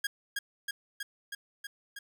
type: tone with echo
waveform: sawtooth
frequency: 1636 Hz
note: G#6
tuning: 26 cents flat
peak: -25 dBFS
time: 0.04-0.07 s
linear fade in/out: 5 ms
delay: 320 ms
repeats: 6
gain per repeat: -2 dB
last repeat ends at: 1.99 s
effects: none